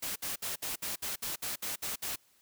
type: noise bursts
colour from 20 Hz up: white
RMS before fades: -36 dBFS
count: 11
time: 0.02-2.16 s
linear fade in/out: 10 ms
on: 140 ms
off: 60 ms
effects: white hiss -67 dBFS RMS until 2.41 s